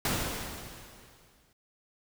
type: noise with exponential decay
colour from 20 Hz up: pink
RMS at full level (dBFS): -28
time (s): 0.05-1.53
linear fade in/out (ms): 2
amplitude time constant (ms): 320
effects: none